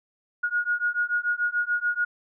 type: beating tone pair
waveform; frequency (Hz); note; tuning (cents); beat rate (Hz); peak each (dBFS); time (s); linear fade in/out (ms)
sine; 1438 / 1444.9; F#6 / F#6; -50 / -42; 6.9; -26; 0.43-2.05; 10
effects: none